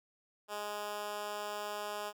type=tone with high-pass filter; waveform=10% pulse; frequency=207.7 Hz; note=G#3; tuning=in tune; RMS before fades=-40 dBFS; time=0.48-2.13 s; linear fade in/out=50 ms; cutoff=530 Hz; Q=0.99; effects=none